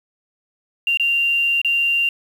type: tone with dropouts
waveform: sine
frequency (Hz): 2777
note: F7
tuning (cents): -10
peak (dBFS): -15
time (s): 0.87-2.09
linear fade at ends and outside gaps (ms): 2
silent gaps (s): 0.973-0.997 / 1.616-1.647
effects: 7-bit